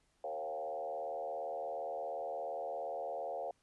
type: tone with frequency modulation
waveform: sine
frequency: 622.3 Hz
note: D#5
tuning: in tune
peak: -37 dBFS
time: 0.24-3.51 s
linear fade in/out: 2 ms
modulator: 77.2 Hz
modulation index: 2
effects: pink hiss -75 dBFS RMS until 3.62 s + resampled to 24000 Hz